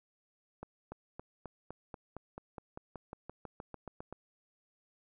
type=accelerating click train; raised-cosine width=1 ms; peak=-29 dBFS; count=19; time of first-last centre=0.63-4.126 s; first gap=290 ms; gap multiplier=0.95; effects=none